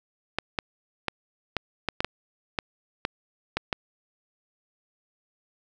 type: clicks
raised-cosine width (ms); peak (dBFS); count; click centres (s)
0.3; -9; 11; 0.386 / 0.588 / 1.083 / 1.567 / 1.887 / 2.005 / 2.046 / 2.588 / 3.051 / 3.57 / 3.728
effects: none